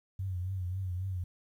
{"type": "tone with vibrato", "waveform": "sine", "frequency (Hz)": 92.5, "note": "F#2", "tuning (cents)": 0, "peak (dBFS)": -32, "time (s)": [0.19, 1.24], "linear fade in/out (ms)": 5, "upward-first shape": "triangle", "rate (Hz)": 3.7, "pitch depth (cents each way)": 87, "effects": ["11-bit"]}